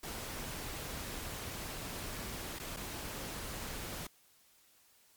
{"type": "noise with dropouts", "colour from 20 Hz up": "pink", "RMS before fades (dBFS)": -42, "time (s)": [0.03, 4.07], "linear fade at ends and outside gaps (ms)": 5, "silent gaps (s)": [[2.588, 2.597], [2.764, 2.769]], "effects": ["white hiss -66 dBFS RMS until 5.16 s", "MP3 96 kbps"]}